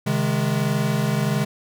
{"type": "chord", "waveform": "square", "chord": "Ab major", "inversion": "first", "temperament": "equal with one note detuned", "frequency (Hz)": [134.18, 155.56, 207.7], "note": ["C3", "Eb3", "Ab3"], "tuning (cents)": [44, 0, 0], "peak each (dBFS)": [-24, -25, -25], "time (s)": [0.06, 1.45], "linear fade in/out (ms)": 10, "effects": []}